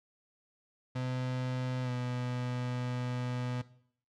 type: tone with pitch glide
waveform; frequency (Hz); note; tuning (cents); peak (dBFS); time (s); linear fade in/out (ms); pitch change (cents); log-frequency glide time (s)
35% pulse; 127.4 to 124.13; C3 to B2; -46 to +9; -31; 0.95-3.62; 10; -45; 1.83-1.9
effects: noise-tail reverb RT60 0.6 s tail -17 dB re dry + low-pass 5000 Hz 12 dB/octave